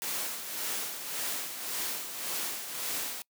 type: noise with tremolo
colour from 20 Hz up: white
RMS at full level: -33 dBFS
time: 0.02-3.22 s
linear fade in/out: 0 ms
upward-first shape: sine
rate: 1.8 Hz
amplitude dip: 55%
effects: noise-tail reverb RT60 0.1 s tail -25 dB re dry + high-pass 200 Hz 12 dB/octave